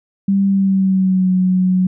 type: tone with pitch glide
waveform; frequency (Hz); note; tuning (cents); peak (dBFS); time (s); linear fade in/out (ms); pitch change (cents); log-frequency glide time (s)
sine; 196.6 to 184.5; G3 to F#3; +5 to -5; -11; 0.28-1.87; 5; -110; 0.47-1.31
effects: none